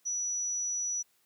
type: tone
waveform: sine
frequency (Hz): 5890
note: F#8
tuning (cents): -9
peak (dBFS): -30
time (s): 0.05-1.03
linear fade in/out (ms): 20
effects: white hiss -70 dBFS RMS until 1.25 s + high-pass 80 Hz 12 dB/octave